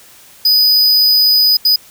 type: tone bursts at uneven times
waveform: square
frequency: 4978 Hz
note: D#8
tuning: in tune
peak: -8 dBFS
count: 2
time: 0.45-1.57 / 1.65-1.76 s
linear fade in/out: 5 ms
effects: white hiss -42 dBFS RMS until 1.9 s